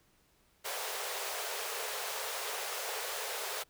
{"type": "high-pass noise", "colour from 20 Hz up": "pink", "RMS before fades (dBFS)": -38, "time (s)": [0.64, 3.64], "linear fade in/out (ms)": 20, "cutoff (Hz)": 400, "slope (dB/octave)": 96, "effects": ["pink hiss -69 dBFS RMS until 3.69 s"]}